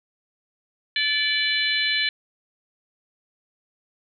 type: harmonic tone with a mistuned harmonic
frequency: 580 Hz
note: D5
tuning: 22 cents flat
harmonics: 3 / 4 / 5 / 6 / 7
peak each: -26 / -26 / -27 / -29 / -26 dBFS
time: 0.96-2.09 s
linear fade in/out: 2 ms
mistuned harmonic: 5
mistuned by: +44 cents
effects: none